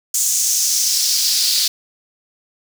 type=noise with high-pass filter sweep; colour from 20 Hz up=pink; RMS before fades=-17 dBFS; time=0.14-1.68 s; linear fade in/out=5 ms; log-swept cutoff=7000 to 4300 Hz; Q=3.3; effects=none